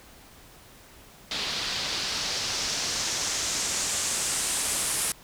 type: noise with low-pass filter sweep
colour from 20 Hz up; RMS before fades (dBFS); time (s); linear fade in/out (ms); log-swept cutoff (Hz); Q
white; -29; 1.31-5.12; 2; 4000 to 9900; 2.1
effects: pink hiss -51 dBFS RMS until 5.23 s